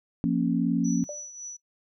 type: chord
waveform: sine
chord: Bb minor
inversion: second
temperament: equal with one note detuned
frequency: 174.61 / 233.1 / 275.1 Hz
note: F3 / Bb3 / Db4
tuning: 0 / 0 / -13 cents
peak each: -26 dBFS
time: 0.24-1.04 s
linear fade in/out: 0 ms
type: tone with tremolo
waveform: sine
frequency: 5920 Hz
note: F#8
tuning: in tune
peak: -34 dBFS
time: 0.84-1.57 s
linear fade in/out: 10 ms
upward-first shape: triangle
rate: 3.6 Hz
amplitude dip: 65%
type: tone with exponential decay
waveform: sine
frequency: 587.3 Hz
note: D5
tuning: in tune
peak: -30 dBFS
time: 1.09-1.3 s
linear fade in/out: 2 ms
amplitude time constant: 44 ms
effects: noise-tail reverb RT60 0.1 s tail -19 dB re dry